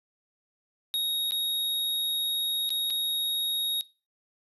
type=tone with dropouts; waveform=square; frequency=3759 Hz; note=A#7; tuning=14 cents sharp; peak=-26 dBFS; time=0.94-3.81 s; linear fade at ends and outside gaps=0 ms; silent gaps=1.309-1.32 / 2.692-2.704 / 2.901-2.905 s; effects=noise-tail reverb RT60 0.3 s tail -21 dB re dry + resampled to 32000 Hz